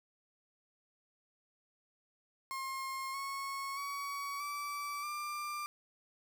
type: tone with pitch steps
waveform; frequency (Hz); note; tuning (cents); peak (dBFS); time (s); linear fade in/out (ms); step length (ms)
35% pulse; 1069 / 1097.8 / 1127.3 / 1157.7 / 1188.9; C6 / C#6 / C#6 / D6 / D6; +37 / -17 / +29 / -25 / +21; -36; 2.51-5.66; 0; 630
effects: none